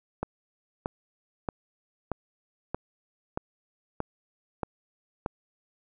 click train, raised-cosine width 1 ms, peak -15 dBFS, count 9, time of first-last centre 0.23-5.261 s, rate 1.59 Hz, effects none

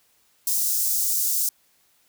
white high-pass noise, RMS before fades -23 dBFS, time 0.47-1.49 s, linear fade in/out 2 ms, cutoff 5700 Hz, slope 24 dB/octave, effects white hiss -63 dBFS RMS until 2.08 s

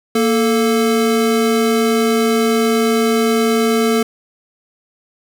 square tone pair together, 232.4 / 440 Hz, A#3 / A4, -5 / 0 cents, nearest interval major seventh, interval 1105 cents, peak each -16 dBFS, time 0.15-4.03 s, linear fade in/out 5 ms, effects none

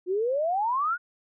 sine exponential sweep, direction up, 349.2 to 1488 Hz, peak -23 dBFS, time 0.06-0.98 s, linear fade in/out 50 ms, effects none

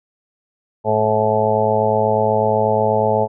harmonic tone, 108.2 Hz, A2, 29 cents flat, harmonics 1 / 2 / 4 / 5 / 6 / 7 / 8, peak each -24 / -25 / -20 / -20 / -20 / -25 / -20 dBFS, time 0.84-3.28 s, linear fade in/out 50 ms, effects none

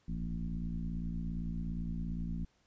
sine tone with frequency modulation, 110 Hz, A2, in tune, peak -34 dBFS, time 0.08-2.45 s, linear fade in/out 5 ms, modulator 57.4 Hz, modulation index 2.1, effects pink hiss -72 dBFS RMS until 2.66 s + resampled to 16000 Hz

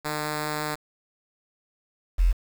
5% pulse / sine tone pair in turn, 151.1 / 43.12 Hz, D3 / F1, +50 / -21 cents, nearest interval octave + minor seventh, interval 2171 cents, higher first, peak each -16 dBFS, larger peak neither, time 0.04-0.76 / 2.18-2.33 s, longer first, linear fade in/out 20 ms, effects 7-bit

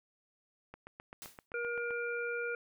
click train, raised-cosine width 0.5 ms, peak -32 dBFS, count 10, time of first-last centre 0.74-1.907 s, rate 7.71 Hz
white noise with exponential decay, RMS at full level -44 dBFS, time 1.22-1.46 s, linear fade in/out 0 ms, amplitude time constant 51 ms
harmonic tone, 474.3 Hz, A#4, 30 cents sharp, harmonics 1 / 3 / 5, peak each -37 / -37 / -43 dBFS, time 1.54-2.55 s, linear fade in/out 2 ms
effects none

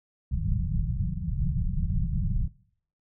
pink low-pass noise, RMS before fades -27 dBFS, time 0.31-2.48 s, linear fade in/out 10 ms, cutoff 190 Hz, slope 96 dB/octave, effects noise-tail reverb RT60 0.6 s tail -20 dB re dry

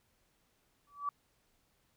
sine tone with exponential growth, 1150 Hz, D6, 37 cents flat, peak -29 dBFS, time 0.87-1.09 s, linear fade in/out 2 ms, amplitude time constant 47 ms, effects pink hiss -74 dBFS RMS until 1.96 s

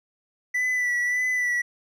triangle tone with vibrato, 1975.5 Hz, B6, in tune, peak -20 dBFS, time 0.54-1.62 s, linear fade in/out 10 ms, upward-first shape sine, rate 1.7 Hz, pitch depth 30 cents each way, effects none

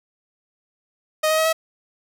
sawtooth tone with pitch steps, 622.3 / 629.9 / 637.6 / 645.4 Hz, D#5 / D#5 / D#5 / E5, 0 / +21 / +42 / -37 cents, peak -13 dBFS, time 1.23-1.53 s, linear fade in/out 10 ms, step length 75 ms, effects none

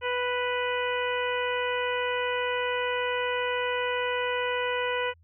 harmonic tone, 493.9 Hz, B4, in tune, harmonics 1 / 2 / 3 / 4 / 5 / 6, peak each -29 / -32 / -34 / -35 / -36 / -37 dBFS, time 0.01-5.14 s, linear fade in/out 50 ms, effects added 83 Hz sine -56 dBFS peak until 5.23 s

